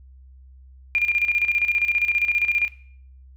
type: tone with tremolo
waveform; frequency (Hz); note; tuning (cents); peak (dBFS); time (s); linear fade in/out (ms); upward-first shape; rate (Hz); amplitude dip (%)
sine; 2403; D7; +39; -16; 0.95-2.68; 0; square; 15; 65
effects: noise-tail reverb RT60 0.6 s tail -17 dB re dry + added 65 Hz sine -44 dBFS peak until 3.36 s